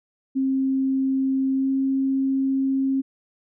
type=tone with pitch glide; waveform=sine; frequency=266.6 to 268.5 Hz; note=C4 to C4; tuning=+33 to +45 cents; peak=-19 dBFS; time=0.35-3.02 s; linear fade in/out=20 ms; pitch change=+12 cents; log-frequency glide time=1.55-1.69 s; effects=none